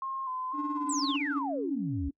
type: tone with vibrato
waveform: sine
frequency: 1046 Hz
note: C6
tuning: 1 cent flat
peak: -32 dBFS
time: 0.02-1.16 s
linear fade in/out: 2 ms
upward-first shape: square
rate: 2 Hz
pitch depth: 37 cents each way
type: tone with tremolo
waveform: triangle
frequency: 293.7 Hz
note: D4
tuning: in tune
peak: -27 dBFS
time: 0.53-1.43 s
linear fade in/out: 50 ms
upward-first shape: sine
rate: 18 Hz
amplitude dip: 70%
type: tone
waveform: sine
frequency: 278.6 Hz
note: C#4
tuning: 9 cents sharp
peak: -32 dBFS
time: 0.84-2.11 s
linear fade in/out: 10 ms
type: exponential sweep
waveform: sine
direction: down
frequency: 8372 to 65 Hz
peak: -31 dBFS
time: 0.89-2.09 s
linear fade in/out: 5 ms
effects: noise-tail reverb RT60 0.1 s tail -25 dB re dry + tanh soft clip ceiling -16 dBFS